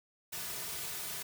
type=noise with comb filter; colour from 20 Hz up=white; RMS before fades=-40 dBFS; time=0.32-1.23 s; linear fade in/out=10 ms; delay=3.7 ms; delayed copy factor=-0.7; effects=none